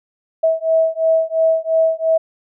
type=beating tone pair; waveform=sine; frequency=646 / 648.9 Hz; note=E5 / E5; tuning=-35 / -27 cents; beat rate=2.9 Hz; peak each=-16 dBFS; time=0.43-2.18 s; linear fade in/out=10 ms; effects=none